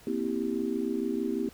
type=chord; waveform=sine; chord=C dominant seventh; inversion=third; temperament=just; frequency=235.5 / 261.6 / 327 / 392.4 Hz; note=Bb3 / C4 / E4 / G4; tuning=+18 / 0 / -14 / +2 cents; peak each=-33 dBFS; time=0.07-1.49 s; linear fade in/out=2 ms; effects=pink hiss -54 dBFS RMS until 1.53 s